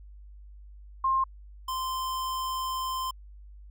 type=tone pair in turn; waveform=sine / square; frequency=1061 / 1039.2 Hz; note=C6 / C6; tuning=+24 / -12 cents; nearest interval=unison; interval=36 cents; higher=first; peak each=-22 / -30 dBFS; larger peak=first; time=1.04-1.24 / 1.68-3.11 s; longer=second; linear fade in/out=5 ms; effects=added 50 Hz sine -45 dBFS peak until 3.7 s